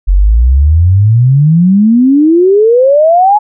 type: exponential sweep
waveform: sine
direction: up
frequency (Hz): 43.65 to 858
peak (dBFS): -3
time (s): 0.07-3.39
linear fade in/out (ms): 20
effects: none